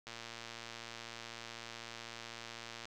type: click train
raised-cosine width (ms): 0.2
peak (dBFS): -28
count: 324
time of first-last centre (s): 0.07-2.854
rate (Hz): 116
effects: none